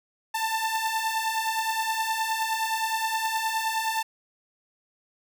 sawtooth beating tone pair, 882 / 891.6 Hz, A5 / A5, +4 / +23 cents, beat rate 9.6 Hz, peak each -27 / -23 dBFS, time 0.34-4.03 s, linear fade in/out 10 ms, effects none

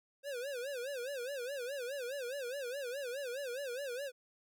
square tone with vibrato, 523.3 Hz, C5, in tune, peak -39 dBFS, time 0.23-4.12 s, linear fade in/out 50 ms, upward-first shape sine, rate 4.8 Hz, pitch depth 170 cents each way, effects none

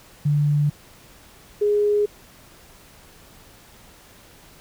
sine tone pair in turn, 146.83 / 414.6 Hz, D3 / G#4, 0 / -3 cents, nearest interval octave + tritone, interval 1797 cents, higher second, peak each -16 dBFS, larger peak neither, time 0.25-0.7 / 1.61-2.06 s, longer neither, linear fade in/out 10 ms, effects pink hiss -49 dBFS RMS until 4.6 s

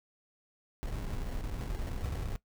brown noise with sample-and-hold, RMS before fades -36 dBFS, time 0.83-2.36 s, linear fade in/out 0 ms, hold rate 1225 Hz, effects noise-tail reverb RT60 0.1 s tail -18 dB re dry

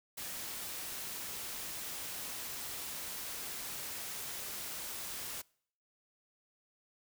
white noise, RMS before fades -42 dBFS, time 0.17-5.42 s, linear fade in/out 10 ms, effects noise-tail reverb RT60 0.6 s tail -25 dB re dry

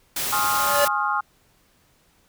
white noise, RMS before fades -26 dBFS, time 0.16-0.88 s, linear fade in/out 5 ms
sine chord, F minor seventh, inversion first, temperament equal with one note detuned, 830.6 / 1068.5 / 1244.5 / 1396.9 Hz, Ab5 / C6 / Eb6 / F6, 0 / +36 / 0 / 0 cents, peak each -26 dBFS, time 0.32-1.21 s, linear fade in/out 10 ms
square tone with exponential growth, 576 Hz, D5, 34 cents flat, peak -16 dBFS, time 0.43-0.85 s, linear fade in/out 5 ms, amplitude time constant 90 ms
effects pink hiss -61 dBFS RMS until 2.28 s

